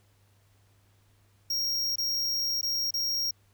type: tone with dropouts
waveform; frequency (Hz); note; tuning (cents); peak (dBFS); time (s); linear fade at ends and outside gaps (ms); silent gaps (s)
square; 5588; F8; 0; -27; 1.5-3.31; 5; 1.958-1.982 / 2.613-2.629 / 2.908-2.939
effects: added 100 Hz sine -62 dBFS peak until 3.53 s + pink hiss -68 dBFS RMS until 3.53 s